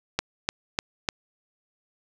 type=click train; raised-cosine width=0.2 ms; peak=-6 dBFS; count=4; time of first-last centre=0.19-1.088 s; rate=3.34 Hz; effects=none